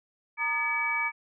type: tone cluster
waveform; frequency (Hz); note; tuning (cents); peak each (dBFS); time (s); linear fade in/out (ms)
sine; 927 / 1222 / 1718 / 2281; A#5 / D#6 / A6 / C#7; -10 / -32 / -42 / +49; -33 / -35 / -36 / -27; 0.37-1.12; 50
effects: none